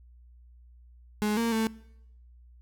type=tone with pitch steps; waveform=35% pulse; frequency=210.5 / 231 / 222.4 Hz; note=G#3 / A#3 / A3; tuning=+24 / -16 / +19 cents; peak=-23 dBFS; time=1.22-1.67 s; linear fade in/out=0 ms; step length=150 ms; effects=noise-tail reverb RT60 0.8 s tail -22 dB re dry + added 60 Hz sine -51 dBFS peak until 2.61 s